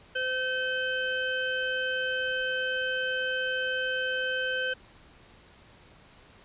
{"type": "harmonic tone", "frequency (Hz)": 514, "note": "C5", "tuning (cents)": -31, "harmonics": [1, 3, 5, 6], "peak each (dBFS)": [-33, -29, -40, -35], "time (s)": [0.15, 4.74], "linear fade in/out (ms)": 10, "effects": ["pink hiss -55 dBFS RMS until 6.44 s", "resampled to 8000 Hz"]}